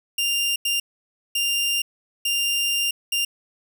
sawtooth tone bursts at uneven times, 2794 Hz, F7, in tune, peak -17 dBFS, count 5, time 0.18-0.56 / 0.65-0.8 / 1.35-1.82 / 2.25-2.91 / 3.12-3.25 s, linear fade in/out 5 ms, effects none

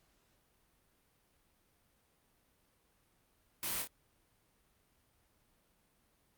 white noise with echo, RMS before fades -38 dBFS, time 3.63-3.82 s, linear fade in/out 0 ms, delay 26 ms, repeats 2, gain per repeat -5 dB, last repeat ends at 3.872 s, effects pink hiss -73 dBFS RMS until 6.37 s + Opus 48 kbps

